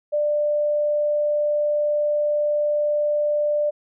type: tone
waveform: sine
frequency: 593 Hz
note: D5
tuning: 17 cents sharp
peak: -18 dBFS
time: 0.12-3.71 s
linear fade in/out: 20 ms
effects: none